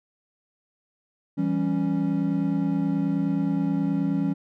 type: chord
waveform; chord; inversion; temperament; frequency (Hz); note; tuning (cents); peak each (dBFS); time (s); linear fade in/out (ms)
triangle; C# diminished; first; equal with one note detuned; 166.54 / 196 / 277.2; E3 / G3 / C#4; +18 / 0 / 0; -25 / -25 / -23; 1.37-4.34; 20
effects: none